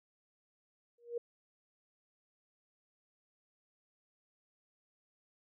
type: tone with exponential growth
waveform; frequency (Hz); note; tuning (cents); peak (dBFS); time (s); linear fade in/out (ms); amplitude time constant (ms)
sine; 473.9; A#4; +28; -31; 0.98-1.18; 5; 43
effects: none